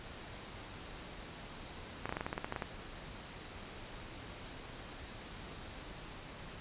clicks, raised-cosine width 0.5 ms, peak -21 dBFS, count 12, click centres 2.056 / 2.093 / 2.125 / 2.169 / 2.209 / 2.265 / 2.329 / 2.379 / 2.445 / 2.524 / 2.562 / 2.622 s, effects pink hiss -48 dBFS RMS until 6.6 s + resampled to 8000 Hz

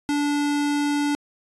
square tone, 290.4 Hz, D4, 19 cents flat, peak -21 dBFS, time 0.09-1.15 s, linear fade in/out 0 ms, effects resampled to 24000 Hz

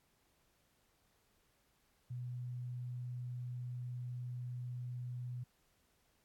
sine tone, 123.47 Hz, B2, in tune, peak -40 dBFS, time 2.1-5.44 s, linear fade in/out 10 ms, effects pink hiss -75 dBFS RMS until 6.24 s + AAC 64 kbps

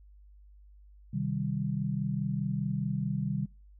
sine chord, C minor, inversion none, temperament equal, 130.81 / 155.56 / 196 Hz, C3 / Eb3 / G3, 0 / 0 / 0 cents, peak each -33 dBFS, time 1.13-3.46 s, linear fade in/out 10 ms, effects noise-tail reverb RT60 0.3 s tail -24 dB re dry + added 50 Hz sine -52 dBFS peak until 3.79 s

